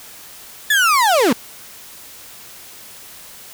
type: linear sweep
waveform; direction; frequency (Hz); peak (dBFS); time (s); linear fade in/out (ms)
35% pulse; down; 1760 to 202.8; -10; 0.7-1.33; 5
effects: white hiss -39 dBFS RMS until 3.53 s